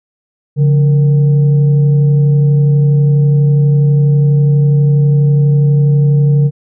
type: tone with frequency modulation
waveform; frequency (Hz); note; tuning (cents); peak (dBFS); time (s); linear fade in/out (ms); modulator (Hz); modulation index
sine; 143.4; D3; -41; -6; 0.56-6.51; 50; 319; 0.3
effects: none